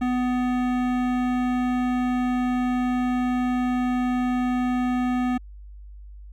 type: tone with hard clipping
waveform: sine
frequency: 249.4 Hz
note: B3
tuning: 17 cents sharp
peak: -23 dBFS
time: 0.01-5.38 s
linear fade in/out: 10 ms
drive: 16 dB
effects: added 50 Hz sine -39 dBFS peak until 6.32 s